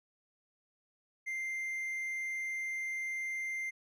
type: tone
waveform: triangle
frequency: 2093 Hz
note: C7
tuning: in tune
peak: -33 dBFS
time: 1.26-3.71 s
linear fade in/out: 20 ms
effects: none